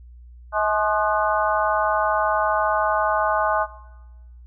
harmonic tone with a mistuned harmonic, 212.6 Hz, G#3, 41 cents sharp, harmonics 3 / 4 / 5 / 6 / 7, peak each -23 / -24 / -25 / -26 / -26 dBFS, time 0.52-3.67 s, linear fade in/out 50 ms, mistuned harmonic 6, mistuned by -73 cents, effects noise-tail reverb RT60 1.0 s tail -17 dB re dry + added 60 Hz sine -41 dBFS peak until 4.46 s

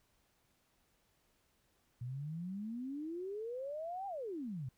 sine exponential two-way sweep, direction up then down, 118.2 to 808 to 118.2 Hz, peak -39 dBFS, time 2.01-4.69 s, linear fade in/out 5 ms, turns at 4.07 s, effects pink hiss -75 dBFS RMS until 4.77 s

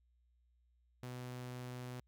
sawtooth tone, 124.9 Hz, B2, 20 cents sharp, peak -40 dBFS, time 1.03-2 s, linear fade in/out 0 ms, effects added 60 Hz sine -70 dBFS peak until 2.07 s

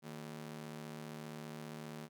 sawtooth ring-modulated tone, 191.6 Hz, G3, 39 cents flat, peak -38 dBFS, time 0.02-2.09 s, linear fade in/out 50 ms, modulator 37.5 Hz, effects none

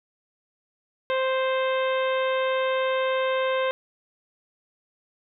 harmonic tone, 523.3 Hz, C5, in tune, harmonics 1 / 2 / 3 / 4 / 5 / 6 / 7, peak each -23 / -29 / -33 / -35 / -37 / -39 / -40 dBFS, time 1.1-3.71 s, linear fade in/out 0 ms, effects none

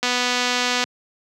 click train, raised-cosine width 0.2 ms, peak -4 dBFS, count 201, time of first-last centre 0.03-0.84 s, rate 247 Hz, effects high-pass 150 Hz 12 dB/octave

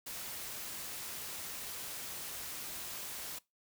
white noise, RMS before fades -43 dBFS, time 0.06-3.39 s, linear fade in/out 10 ms, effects noise-tail reverb RT60 0.2 s tail -21 dB re dry

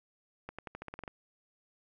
accelerating click train, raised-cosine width 0.5 ms, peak -26 dBFS, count 10, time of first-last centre 0.49-1.078 s, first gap 96 ms, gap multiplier 0.9, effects none

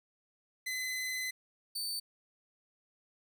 sawtooth tone pair in turn, 2028 / 4553 Hz, B6 / C#8, +45 / +45 cents, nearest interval octave + major second, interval 1400 cents, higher second, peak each -31 / -32 dBFS, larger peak first, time 0.66-1.31 / 1.75-2 s, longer first, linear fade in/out 10 ms, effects none

